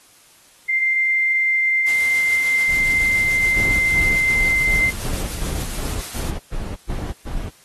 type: tone with pitch glide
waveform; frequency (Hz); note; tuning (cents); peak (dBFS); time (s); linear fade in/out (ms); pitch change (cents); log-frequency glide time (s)
sine; 2093 to 2080; C7 to C7; 0 to -11; -15; 0.68-4.91; 20; -11; 1.01-4.55
type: noise with tremolo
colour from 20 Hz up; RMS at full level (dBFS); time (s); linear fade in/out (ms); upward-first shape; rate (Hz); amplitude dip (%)
white; -31; 1.86-6.31; 20; sine; 7; 30
type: noise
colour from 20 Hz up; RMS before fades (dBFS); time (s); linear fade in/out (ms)
brown; -31; 2.68-5.82; 10
type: noise bursts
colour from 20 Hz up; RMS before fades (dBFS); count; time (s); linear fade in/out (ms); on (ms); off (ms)
brown; -25; 11; 3.55-7.5; 20; 250; 120
effects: white hiss -51 dBFS RMS until 7.64 s + AAC 32 kbps